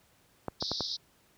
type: clicks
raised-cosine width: 1 ms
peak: -18 dBFS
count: 4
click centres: 0.483 / 0.625 / 0.716 / 0.807 s
type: band-pass noise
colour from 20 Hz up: pink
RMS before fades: -36 dBFS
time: 0.6-0.97 s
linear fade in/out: 10 ms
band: 3700 to 5400 Hz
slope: 96 dB/octave
effects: pink hiss -65 dBFS RMS until 1.37 s + high-pass 60 Hz 12 dB/octave